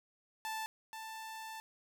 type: tone pair in turn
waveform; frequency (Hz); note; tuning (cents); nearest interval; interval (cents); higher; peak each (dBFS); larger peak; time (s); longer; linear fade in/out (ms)
sawtooth; 880 / 884.8; A5 / A5; 0 / +9; unison; 9; second; -34 / -40; first; 0.45-0.66 / 0.93-1.6; second; 0
effects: none